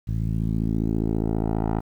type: tone with low-pass filter sweep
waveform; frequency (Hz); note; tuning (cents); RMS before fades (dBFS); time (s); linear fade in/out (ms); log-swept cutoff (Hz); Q
10% pulse; 54.8; A1; -6; -24; 0.07-1.81; 20; 120 to 960; 1.4
effects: 9-bit